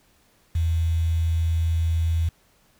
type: tone with quantisation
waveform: sine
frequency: 82.41 Hz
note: E2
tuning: in tune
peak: -19 dBFS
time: 0.55-2.29 s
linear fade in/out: 5 ms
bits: 7
effects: pink hiss -61 dBFS RMS until 2.79 s